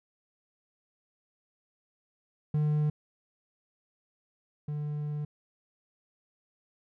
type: tone pair in turn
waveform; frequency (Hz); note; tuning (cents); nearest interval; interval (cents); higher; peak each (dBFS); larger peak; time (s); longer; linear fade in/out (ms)
triangle; 150.5 / 148.51; D3 / D3; +43 / +20; unison; 23; first; -22 / -29; first; 2.54-2.9 / 4.68-5.25; second; 5
effects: none